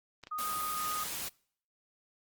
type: clicks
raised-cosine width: 0.2 ms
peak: -29 dBFS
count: 2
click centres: 0.237 / 0.271 s
type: tone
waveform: sine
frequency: 1241 Hz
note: D#6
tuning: 5 cents flat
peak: -34 dBFS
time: 0.31-1.04 s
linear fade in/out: 10 ms
type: noise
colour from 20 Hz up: white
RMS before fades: -38 dBFS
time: 0.38-1.29 s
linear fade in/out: 10 ms
effects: noise-tail reverb RT60 0.6 s tail -26 dB re dry + Opus 24 kbps